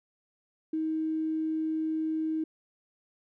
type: tone with tanh clipping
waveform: triangle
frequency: 316.2 Hz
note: D#4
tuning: 28 cents sharp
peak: -27 dBFS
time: 0.73-2.44 s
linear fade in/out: 5 ms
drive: 3 dB
effects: none